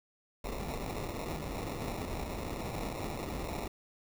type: noise with sample-and-hold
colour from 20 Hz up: pink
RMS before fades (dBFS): -38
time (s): 0.44-3.68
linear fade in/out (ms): 5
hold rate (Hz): 1575
effects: none